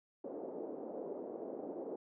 pink band-pass noise, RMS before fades -44 dBFS, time 0.24-1.96 s, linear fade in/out 5 ms, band 310 to 580 Hz, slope 24 dB/octave, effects none

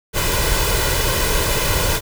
pink noise with comb filter, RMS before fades -18 dBFS, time 0.13-2.01 s, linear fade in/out 50 ms, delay 2 ms, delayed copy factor +0.65, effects none

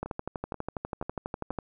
two click trains, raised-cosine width 1 ms, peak -18 / -23 dBFS, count 20 / 4, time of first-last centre 0.03-1.587 / 0.06-1.509 s, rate 12.2 / 2.07 Hz, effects none

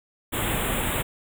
pink band-stop noise, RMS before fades -26 dBFS, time 0.32-1.03 s, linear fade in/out 20 ms, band 3700 to 7400 Hz, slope 96 dB/octave, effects none

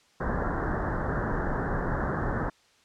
pink low-pass noise, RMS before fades -29 dBFS, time 0.2-2.5 s, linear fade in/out 10 ms, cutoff 1800 Hz, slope 96 dB/octave, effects white hiss -62 dBFS RMS until 2.84 s + low-pass 6000 Hz 12 dB/octave

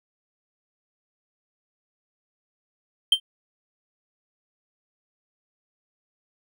triangle tone with exponential decay, 3136 Hz, G7, in tune, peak -9 dBFS, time 3.12-3.2 s, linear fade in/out 5 ms, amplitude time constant 17 ms, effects none

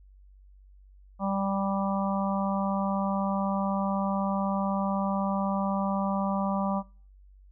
harmonic tone, 196 Hz, G3, in tune, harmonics 1 / 3 / 4 / 5 / 6, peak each -28 / -33 / -34 / -35 / -36 dBFS, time 1.19-6.83 s, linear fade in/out 50 ms, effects noise-tail reverb RT60 0.4 s tail -21 dB re dry + added 48 Hz sine -51 dBFS peak until 7.51 s

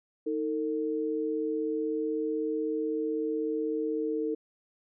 sine tone pair together, 313.8 / 449.9 Hz, D#4 / A4, +15 / +39 cents, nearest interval tritone, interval 624 cents, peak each -31 / -30 dBFS, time 0.26-4.35 s, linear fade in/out 10 ms, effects none

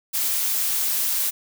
blue noise, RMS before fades -23 dBFS, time 0.13-1.31 s, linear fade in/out 20 ms, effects none

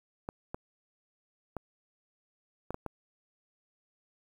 clicks, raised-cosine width 1 ms, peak -22 dBFS, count 6, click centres 0.289 / 0.545 / 1.567 / 2.706 / 2.744 / 2.863 s, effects 9-bit

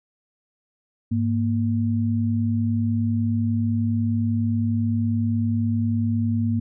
sine tone pair together, 103.21 / 233.1 Hz, G#2 / A#3, -10 / 0 cents, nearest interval octave + major second, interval 1410 cents, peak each -22 dBFS, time 1.11-6.6 s, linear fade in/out 10 ms, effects none

